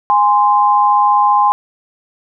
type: tone pair together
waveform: sine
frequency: 826.2 / 1041 Hz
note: G#5 / C6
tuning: -9 / -9 cents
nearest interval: major third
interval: 400 cents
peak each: -11 dBFS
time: 0.1-1.52 s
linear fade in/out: 0 ms
effects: none